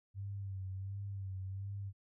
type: tone with vibrato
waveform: sine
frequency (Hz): 97.2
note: G2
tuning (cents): -14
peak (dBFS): -39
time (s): 0.14-1.93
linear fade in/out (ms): 50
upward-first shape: sine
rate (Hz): 1.4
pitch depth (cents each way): 49
effects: none